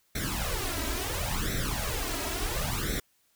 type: noise with flanger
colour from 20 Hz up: pink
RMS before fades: -31 dBFS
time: 0.15-3 s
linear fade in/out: 5 ms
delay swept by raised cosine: 0.51 to 3.11 ms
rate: 0.72 Hz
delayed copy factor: +0.85
effects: white hiss -69 dBFS RMS until 3.35 s